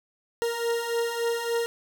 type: beating tone pair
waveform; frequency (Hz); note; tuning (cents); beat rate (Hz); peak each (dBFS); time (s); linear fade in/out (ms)
40% pulse; 464.3 / 467.8; A#4 / A#4; -7 / +6; 3.5; -30 / -26; 0.42-1.66; 0
effects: none